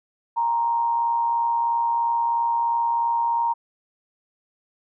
sine tone with amplitude modulation, 932.3 Hz, A#5, in tune, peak -17 dBFS, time 0.36-3.54 s, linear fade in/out 20 ms, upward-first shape sine, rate 123 Hz, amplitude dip 45%, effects none

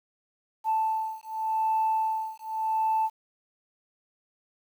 sine beating tone pair, 880 / 880.86 Hz, A5 / A5, 0 / +2 cents, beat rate 0.86 Hz, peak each -27 dBFS, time 0.64-3.1 s, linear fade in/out 50 ms, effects tanh soft clip ceiling -18 dBFS + 9-bit

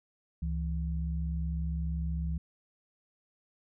sine tone pair together, 69.29 / 164.81 Hz, C#2 / E3, 0 / 0 cents, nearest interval octave + minor third, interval 1500 cents, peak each -31 / -35 dBFS, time 0.42-2.38 s, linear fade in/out 5 ms, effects none

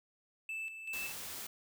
triangle tone with tremolo, 2637 Hz, E7, in tune, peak -36 dBFS, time 0.49-1.12 s, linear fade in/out 2 ms, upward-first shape square, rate 2.6 Hz, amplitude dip 55%
white noise, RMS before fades -44 dBFS, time 0.93-1.47 s, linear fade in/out 5 ms
effects none

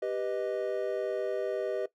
triangle chord, G augmented, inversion none, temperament equal, 392 / 493.9 / 622.3 Hz, G4 / B4 / D#5, 0 / 0 / 0 cents, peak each -32 dBFS, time 0.02-1.86 s, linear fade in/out 5 ms, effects noise-tail reverb RT60 0.1 s tail -17 dB re dry

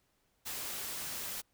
white noise, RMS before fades -40 dBFS, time 0.45-1.42 s, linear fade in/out 20 ms, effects pink hiss -75 dBFS RMS until 1.53 s

